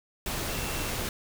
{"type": "tone in noise", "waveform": "sine", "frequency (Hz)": 2704, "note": "E7", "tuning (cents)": 43, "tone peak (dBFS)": -43, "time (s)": [0.49, 0.9], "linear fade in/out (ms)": 2, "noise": "pink", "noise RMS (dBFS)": -32, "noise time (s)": [0.26, 1.09], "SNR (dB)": -14, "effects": []}